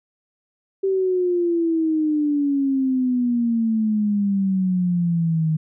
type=exponential sweep; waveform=sine; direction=down; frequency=389.7 to 155.7 Hz; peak=-17 dBFS; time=0.83-5.57 s; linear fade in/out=10 ms; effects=none